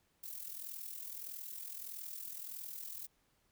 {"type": "noise with amplitude modulation", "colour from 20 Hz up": "violet", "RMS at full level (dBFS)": -43, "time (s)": [0.23, 3.07], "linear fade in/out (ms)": 10, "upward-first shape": "sine", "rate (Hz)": 41.6, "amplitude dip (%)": 65, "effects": ["pink hiss -75 dBFS RMS until 3.51 s"]}